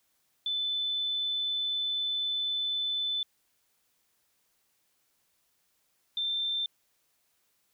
sine tone pair in turn, 3512 / 3567 Hz, A7 / A7, -4 / +23 cents, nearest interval unison, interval 27 cents, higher second, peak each -28 dBFS, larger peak neither, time 0.46-3.23 / 6.17-6.66 s, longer first, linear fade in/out 2 ms, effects white hiss -73 dBFS RMS until 7.73 s

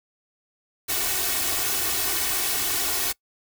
white noise with comb filter, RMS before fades -25 dBFS, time 0.88-3.13 s, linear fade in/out 20 ms, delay 2.7 ms, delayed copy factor +0.8, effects noise-tail reverb RT60 0.1 s tail -23 dB re dry

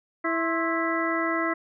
harmonic tone with a mistuned harmonic, 329.6 Hz, E4, in tune, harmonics 1 / 2 / 3 / 4 / 5 / 6, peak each -28 / -31 / -32 / -30 / -35 / -30 dBFS, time 0.24-1.54 s, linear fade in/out 10 ms, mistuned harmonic 3, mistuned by +120 cents, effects none

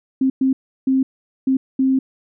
sine tone bursts at uneven times, 264.5 Hz, C4, 19 cents sharp, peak -13 dBFS, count 5, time 0.21-0.3 / 0.41-0.53 / 0.87-1.03 / 1.47-1.57 / 1.79-1.99 s, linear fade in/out 5 ms, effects none

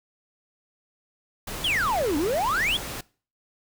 pink noise, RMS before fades -34 dBFS, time 1.47-3.01 s, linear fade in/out 5 ms
triangle exponential two-way sweep, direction down then up, 3500 to 277.2 to 3500 Hz, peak -20 dBFS, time 1.64-2.77 s, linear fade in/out 5 ms, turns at 2.17 s
effects noise-tail reverb RT60 0.4 s tail -22 dB re dry

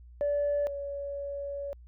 sine tone pair in turn, 578 / 564.5 Hz, D5 / C#5, -28 / +31 cents, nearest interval unison, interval 41 cents, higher first, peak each -24 / -33 dBFS, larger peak first, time 0.21-0.67 / 0.67-1.73 s, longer second, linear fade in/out 0 ms, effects tanh soft clip ceiling -22 dBFS + added 60 Hz sine -48 dBFS peak until 1.87 s

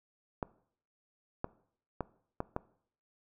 clicks, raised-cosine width 1 ms, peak -19 dBFS, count 5, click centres 0.428 / 1.444 / 2.007 / 2.404 / 2.564 s, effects noise-tail reverb RT60 0.6 s tail -20 dB re dry

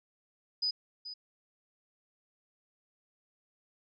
sine tone with echo, 4978 Hz, D#8, in tune, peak -28 dBFS, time 0.62-0.71 s, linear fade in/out 10 ms, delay 430 ms, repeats 1, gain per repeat -12 dB, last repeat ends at 1.14 s, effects none

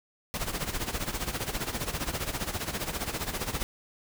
pink noise with tremolo, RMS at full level -30 dBFS, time 0.34-3.63 s, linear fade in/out 0 ms, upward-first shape sine, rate 15 Hz, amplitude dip 75%, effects none

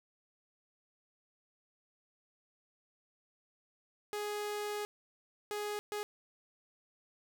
sawtooth tone bursts at uneven times, 416.3 Hz, G#4, 4 cents sharp, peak -32 dBFS, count 3, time 4.13-4.85 / 5.51-5.79 / 5.92-6.03 s, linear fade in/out 0 ms, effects none

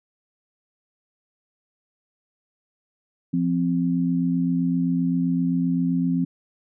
sine tone pair together, 172.9 / 260.6 Hz, F3 / C4, -17 / -7 cents, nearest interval perfect fifth, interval 710 cents, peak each -22 dBFS, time 3.33-6.25 s, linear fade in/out 10 ms, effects none

